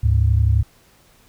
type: tone pair together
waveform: sine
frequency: 73.42 / 105.03 Hz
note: D2 / G#2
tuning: 0 / +20 cents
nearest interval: tritone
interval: 620 cents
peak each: -15 dBFS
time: 0.03-0.63 s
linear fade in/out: 10 ms
effects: tanh soft clip ceiling -5 dBFS + pink hiss -54 dBFS RMS until 1.28 s